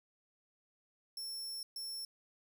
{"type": "tone bursts at uneven times", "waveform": "sawtooth", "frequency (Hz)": 5400, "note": "E8", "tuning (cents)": 41, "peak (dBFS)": -38, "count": 2, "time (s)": [[1.17, 1.63], [1.76, 2.05]], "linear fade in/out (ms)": 2, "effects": []}